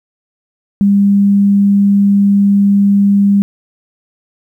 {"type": "tone", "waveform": "sine", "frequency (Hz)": 200.3, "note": "G3", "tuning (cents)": 38, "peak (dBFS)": -6, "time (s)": [0.81, 3.42], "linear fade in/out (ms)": 0, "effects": ["8-bit"]}